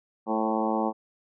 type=harmonic tone with a mistuned harmonic; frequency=110.3 Hz; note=A2; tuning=5 cents sharp; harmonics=2 / 3 / 4 / 5 / 6 / 7 / 8 / 9 / 10; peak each=-29 / -31 / -34 / -32 / -36 / -31 / -32 / -37 / -37 dBFS; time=0.26-0.93 s; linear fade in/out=50 ms; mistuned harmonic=5; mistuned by=-21 cents; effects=none